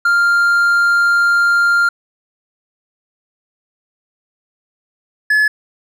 triangle tone pair in turn, 1396.9 / 1711.8 Hz, F6 / A6, 0 / -48 cents, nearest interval major third, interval 352 cents, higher second, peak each -8 dBFS, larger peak neither, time 0.05-1.89 / 5.3-5.48 s, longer first, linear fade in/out 5 ms, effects none

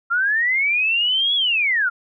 sine linear two-way sweep, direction up then down, 1355 to 3400 to 1355 Hz, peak -16 dBFS, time 0.1-1.9 s, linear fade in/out 20 ms, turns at 1.35 s, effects none

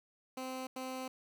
15% pulse tone bursts at uneven times, 259.2 Hz, C4, 16 cents flat, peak -33 dBFS, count 2, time 0.37-0.67 / 0.76-1.08 s, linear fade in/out 5 ms, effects none

